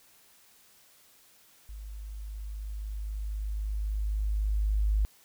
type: tone with level ramp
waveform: sine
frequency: 51.91 Hz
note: G#1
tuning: in tune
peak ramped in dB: -39 to -22 dBFS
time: 1.69-5.05 s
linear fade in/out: 0 ms
effects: white hiss -60 dBFS RMS until 5.24 s